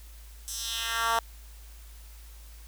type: tone with high-pass filter sweep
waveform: 10% pulse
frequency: 229.2 Hz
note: A#3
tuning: 29 cents flat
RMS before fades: -30 dBFS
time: 0.48-1.19 s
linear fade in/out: 0 ms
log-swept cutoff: 7200 to 810 Hz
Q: 1.7
effects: added 54 Hz sine -45 dBFS peak until 2.67 s + white hiss -55 dBFS RMS until 2.67 s